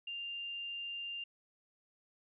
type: tone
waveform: sine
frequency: 2794 Hz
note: F7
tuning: in tune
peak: -39 dBFS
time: 0.07-1.24 s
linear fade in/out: 5 ms
effects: none